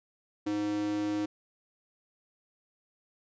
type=tone with high-pass filter; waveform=square; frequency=103.83 Hz; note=G#2; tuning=in tune; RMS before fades=-31 dBFS; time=0.46-1.26 s; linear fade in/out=10 ms; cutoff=280 Hz; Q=5; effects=resampled to 16000 Hz